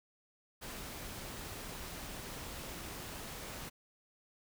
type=noise; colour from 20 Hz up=pink; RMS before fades=-45 dBFS; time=0.61-3.7 s; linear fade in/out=20 ms; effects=none